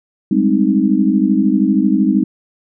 sine chord, Ab major seventh, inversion third, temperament equal with one note detuned, 196 / 208.9 / 261.6 / 311.1 Hz, G3 / Ab3 / C4 / Eb4, 0 / +10 / 0 / 0 cents, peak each -16 dBFS, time 0.31-2.24 s, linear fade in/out 5 ms, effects none

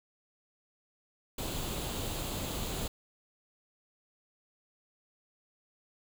pink noise with comb filter, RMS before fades -36 dBFS, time 1.38-2.88 s, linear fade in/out 5 ms, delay 0.27 ms, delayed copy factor +0.5, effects none

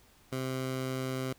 15% pulse tone, 130.6 Hz, C3, 3 cents flat, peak -26 dBFS, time 0.32-1.33 s, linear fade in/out 5 ms, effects pink hiss -62 dBFS RMS until 1.38 s

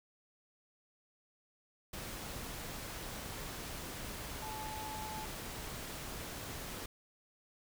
sine tone in noise, 866 Hz, A5, 28 cents flat, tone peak -43 dBFS, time 4.42-5.25 s, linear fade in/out 5 ms, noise pink, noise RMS -44 dBFS, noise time 1.93-6.86 s, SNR -2 dB, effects none

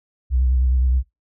sine tone with vibrato, 63.6 Hz, C2, 48 cents flat, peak -13 dBFS, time 0.3-1.03 s, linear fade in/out 50 ms, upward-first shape triangle, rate 9.6 Hz, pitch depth 67 cents each way, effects noise-tail reverb RT60 0.2 s tail -23 dB re dry + tanh soft clip ceiling -11 dBFS

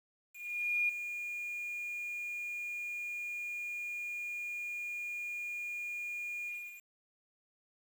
sine tone with ADSR envelope, 2430 Hz, D#7, 42 cents flat, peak -27 dBFS, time 0.32-6.85 s, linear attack 570 ms, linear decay 5 ms, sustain -10 dB, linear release 370 ms, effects 9-bit

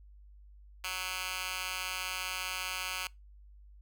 10% pulse tone with high-pass filter, 185 Hz, F#3, in tune, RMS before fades -37 dBFS, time 0.84-3.07 s, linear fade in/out 2 ms, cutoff 1900 Hz, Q 1.4, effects noise-tail reverb RT60 0.2 s tail -24 dB re dry + added 50 Hz sine -52 dBFS peak until 3.81 s

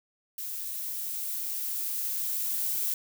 violet noise with level ramp, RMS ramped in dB -36 to -29 dBFS, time 0.38-2.94 s, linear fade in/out 2 ms, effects none

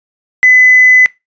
triangle tone with tanh clipping, 2011 Hz, B6, 31 cents sharp, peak -3 dBFS, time 0.43-1.06 s, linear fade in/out 0 ms, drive 4 dB, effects noise-tail reverb RT60 0.2 s tail -21 dB re dry + resampled to 16000 Hz

